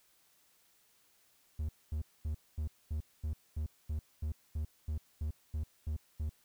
triangle tone bursts, 76.5 Hz, D#2, 29 cents flat, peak -31 dBFS, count 15, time 1.59-6.295 s, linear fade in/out 5 ms, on 99 ms, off 230 ms, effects white hiss -69 dBFS RMS until 6.44 s

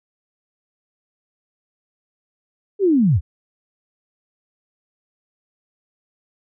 sine linear sweep, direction down, 417.8 to 62 Hz, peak -12 dBFS, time 2.79-3.21 s, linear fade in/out 50 ms, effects none

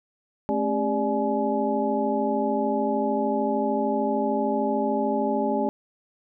sine tone cluster, 215.8 / 269.1 / 401.9 / 589 / 846 Hz, A3 / C4 / G4 / D5 / G#5, -33 / +49 / +43 / +5 / +32 cents, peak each -28 dBFS, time 0.49-5.69 s, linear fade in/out 0 ms, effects none

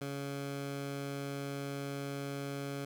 15% pulse tone, 140 Hz, C#3, 18 cents sharp, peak -31 dBFS, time 0.01-2.85 s, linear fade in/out 5 ms, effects none

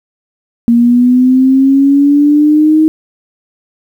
sine linear sweep, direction up, 233.1 to 315.5 Hz, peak -4 dBFS, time 0.68-2.88 s, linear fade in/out 0 ms, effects 7-bit

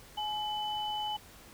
sine tone pair together, 845.7 / 3000 Hz, G#5 / F#7, +31 / +23 cents, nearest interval octave + minor seventh, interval 2192 cents, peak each -33 / -36 dBFS, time 0.17-1.17 s, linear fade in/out 10 ms, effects tanh soft clip ceiling -24 dBFS + pink hiss -54 dBFS RMS until 1.53 s

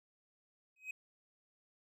triangle tone with exponential growth, 2527 Hz, D#7, 26 cents sharp, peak -35 dBFS, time 0.76-0.91 s, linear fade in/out 5 ms, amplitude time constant 32 ms, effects none

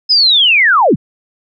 sine linear sweep, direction down, 5140 to 92.5 Hz, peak -6 dBFS, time 0.09-0.96 s, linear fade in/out 20 ms, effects none

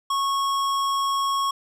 sine tone with hard clipping, 1100 Hz, C#6, 14 cents flat, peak -23 dBFS, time 0.1-1.51 s, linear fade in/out 5 ms, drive 15 dB, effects none

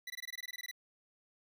25% pulse tone bursts, 1975.5 Hz, B6, in tune, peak -37 dBFS, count 13, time 0.07-0.713 s, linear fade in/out 5 ms, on 31 ms, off 20 ms, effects none

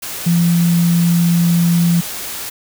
sine tone in noise, 171.2 Hz, F3, 34 cents flat, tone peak -10 dBFS, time 0.26-2.01 s, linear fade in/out 10 ms, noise white, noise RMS -26 dBFS, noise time 0.02-2.5 s, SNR +13 dB, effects none

